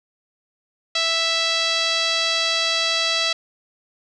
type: tone with low-pass filter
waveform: 5% pulse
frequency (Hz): 659.3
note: E5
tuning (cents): 0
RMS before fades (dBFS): -21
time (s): 0.95-3.33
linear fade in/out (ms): 5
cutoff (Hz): 4200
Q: 2.2
effects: none